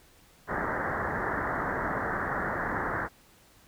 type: low-pass noise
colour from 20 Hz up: white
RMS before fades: -31 dBFS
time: 0.47-3.09 s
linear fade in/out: 50 ms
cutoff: 1900 Hz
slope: 96 dB/octave
effects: pink hiss -59 dBFS RMS until 3.67 s